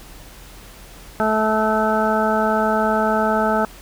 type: harmonic tone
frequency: 217.5 Hz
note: A3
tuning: 20 cents flat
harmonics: 1 / 2 / 3 / 4 / 6 / 7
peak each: -22 / -24 / -21 / -22 / -23 / -27 dBFS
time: 1.2-3.65 s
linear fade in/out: 0 ms
effects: added 43 Hz sine -42 dBFS peak until 3.81 s + pink hiss -43 dBFS RMS until 3.81 s